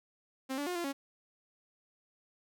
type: tone with pitch steps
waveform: sawtooth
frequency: 264.4 / 288 / 357.7 / 344.7 / 276.9 Hz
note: C4 / D4 / F4 / F4 / C#4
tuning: +18 / -34 / +41 / -23 / -2 cents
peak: -30 dBFS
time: 0.49-0.93 s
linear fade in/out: 20 ms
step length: 88 ms
effects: none